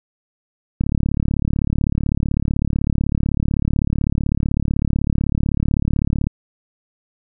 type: click train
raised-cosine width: 5 ms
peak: -6 dBFS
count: 197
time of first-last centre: 0.81-6.27 s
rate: 35.9 Hz
effects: none